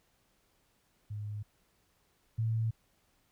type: tone pair in turn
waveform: sine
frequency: 104.6 / 112.5 Hz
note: G#2 / A2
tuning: +13 / +39 cents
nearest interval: minor second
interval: 126 cents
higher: second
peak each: -36 / -28 dBFS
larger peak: second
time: 1.1-1.43 / 2.38-2.71 s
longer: neither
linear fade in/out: 10 ms
effects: pink hiss -72 dBFS RMS until 3.31 s